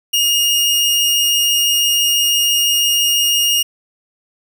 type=tone; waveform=sawtooth; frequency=2849 Hz; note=F7; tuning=34 cents sharp; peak=-9 dBFS; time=0.13-3.63 s; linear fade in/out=10 ms; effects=none

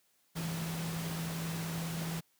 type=tone in noise; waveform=sine; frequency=164.81 Hz; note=E3; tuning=in tune; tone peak=-35 dBFS; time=0.35-2.21 s; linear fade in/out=20 ms; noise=pink; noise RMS=-41 dBFS; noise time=0.35-2.21 s; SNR=+3 dB; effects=white hiss -72 dBFS RMS until 2.39 s + high-pass 100 Hz 12 dB/octave

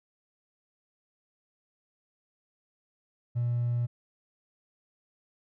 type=tone with hard clipping; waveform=triangle; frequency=120 Hz; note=B2; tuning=49 cents flat; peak=-26 dBFS; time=3.35-3.87 s; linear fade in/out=20 ms; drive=4 dB; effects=none

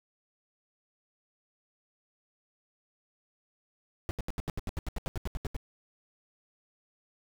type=noise bursts; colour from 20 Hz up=brown; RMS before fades=-32 dBFS; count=16; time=4.09-5.565 s; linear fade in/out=0 ms; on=20 ms; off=77 ms; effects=none

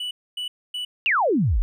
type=tone bursts; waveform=triangle; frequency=2960 Hz; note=F#7; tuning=in tune; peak=-25 dBFS; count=3; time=0-0.85 s; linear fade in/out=5 ms; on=110 ms; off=260 ms
type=exponential sweep; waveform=sine; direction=down; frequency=2919 to 36.71 Hz; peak=-17 dBFS; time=1.06-1.62 s; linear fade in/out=0 ms
effects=none

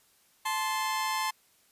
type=tone pair together; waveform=sawtooth; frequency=872 / 1046.5 Hz; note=A5 / C6; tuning=-16 / 0 cents; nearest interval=minor third; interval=316 cents; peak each=-28 / -27 dBFS; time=0.45-1.31 s; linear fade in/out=10 ms; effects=white hiss -65 dBFS RMS until 1.71 s + resampled to 32000 Hz

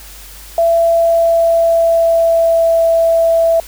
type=tone with pitch glide; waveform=sine; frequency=670 to 662.3 Hz; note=E5 to E5; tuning=+28 to +8 cents; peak=-8 dBFS; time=0.58-3.6 s; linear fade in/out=2 ms; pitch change=-20 cents; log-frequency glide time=0.87-2.8 s; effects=added 50 Hz sine -36 dBFS peak until 3.67 s + white hiss -36 dBFS RMS until 3.67 s

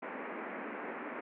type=band-pass noise; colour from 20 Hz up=pink; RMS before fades=-42 dBFS; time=0.02-1.21 s; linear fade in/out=10 ms; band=220 to 2300 Hz; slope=48 dB/octave; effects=none

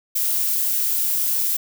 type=noise; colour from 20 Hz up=violet; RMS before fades=-21 dBFS; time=0.15-1.57 s; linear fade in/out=10 ms; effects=none

